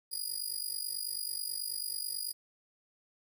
15% pulse tone with amplitude modulation, 4885 Hz, D#8, 33 cents flat, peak -25 dBFS, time 0.11-2.33 s, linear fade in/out 20 ms, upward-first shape sine, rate 49.2 Hz, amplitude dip 80%, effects none

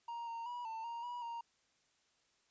triangle tone with pitch steps, 937 / 923 / 970 / 895 / 934 / 969 / 933 Hz, A#5 / A#5 / B5 / A5 / A#5 / B5 / A#5, +9 / -17 / -31 / +29 / +3 / -33 / +1 cents, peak -39 dBFS, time 0.08-1.41 s, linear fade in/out 5 ms, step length 190 ms, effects white hiss -75 dBFS RMS until 2.5 s + resampled to 16000 Hz

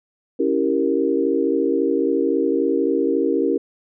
sine chord, C# diminished seventh, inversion none, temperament equal with one note detuned, 277.2 / 328.3 / 392 / 466.2 Hz, C#4 / E4 / G4 / Bb4, 0 / -7 / 0 / 0 cents, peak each -22 dBFS, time 0.39-3.58 s, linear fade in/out 10 ms, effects none

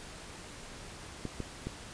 clicks, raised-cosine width 3 ms, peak -22 dBFS, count 3, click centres 1.253 / 1.403 / 1.67 s, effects pink hiss -47 dBFS RMS until 1.93 s + resampled to 22050 Hz

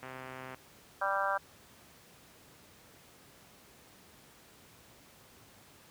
click train, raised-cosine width 0.5 ms, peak -29 dBFS, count 68, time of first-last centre 0.03-0.545 s, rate 130 Hz
harmonic tone, 196.1 Hz, G3, 1 cent sharp, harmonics 3 / 4 / 5 / 6 / 7 / 8, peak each -36 / -36 / -36 / -36 / -36 / -36 dBFS, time 1.01-1.38 s, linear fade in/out 10 ms
effects pink hiss -58 dBFS RMS until 5.9 s + high-pass 80 Hz 12 dB/octave

